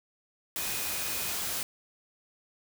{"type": "tone in noise", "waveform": "sine", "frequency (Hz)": 2489, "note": "D#7", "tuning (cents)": 0, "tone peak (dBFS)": -43, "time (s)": [0.58, 1.33], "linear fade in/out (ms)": 0, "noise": "white", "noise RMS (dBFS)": -33, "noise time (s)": [0.56, 1.63], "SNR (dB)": -13, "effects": []}